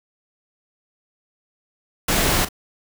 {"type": "noise with echo", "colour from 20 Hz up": "pink", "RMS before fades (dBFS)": -19, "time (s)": [2.08, 2.45], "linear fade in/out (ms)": 5, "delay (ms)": 38, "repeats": 1, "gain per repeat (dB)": -14, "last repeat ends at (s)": 2.488, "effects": []}